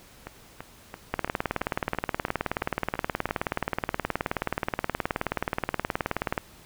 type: two click trains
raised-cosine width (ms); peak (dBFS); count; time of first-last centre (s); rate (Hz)
0.5; -10 / -21; 100 / 11; 1.14-6.378 / 0.27-3.626; 18.9 / 2.98
effects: pink hiss -52 dBFS RMS until 6.65 s